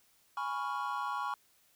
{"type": "chord", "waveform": "triangle", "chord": "C# dominant seventh", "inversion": "second", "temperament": "equal", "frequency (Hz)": [830.6, 987.8, 1108.7, 1396.9], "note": ["G#5", "B5", "C#6", "E#6"], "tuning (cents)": [0, 0, 0, 0], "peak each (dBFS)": [-38, -37, -35, -40], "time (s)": [0.37, 1.34], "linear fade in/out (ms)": 2, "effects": ["white hiss -68 dBFS RMS until 1.75 s"]}